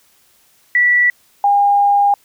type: tone pair in turn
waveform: sine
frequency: 1955 / 809 Hz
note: B6 / G#5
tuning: -18 / -46 cents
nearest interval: octave + minor third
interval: 1528 cents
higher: first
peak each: -9 / -9 dBFS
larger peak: neither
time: 0.75-1.1 / 1.44-2.14 s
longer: second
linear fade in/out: 2 ms
effects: white hiss -54 dBFS RMS until 2.24 s